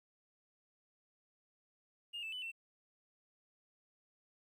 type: tone with pitch steps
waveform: triangle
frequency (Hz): 2834 / 2641 / 2997 / 2692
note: F7 / E7 / F#7 / E7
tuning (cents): +25 / +3 / +22 / +36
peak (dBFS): -38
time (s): 2.13-2.518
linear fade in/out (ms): 20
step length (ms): 97
effects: tanh soft clip ceiling -37 dBFS + 13-bit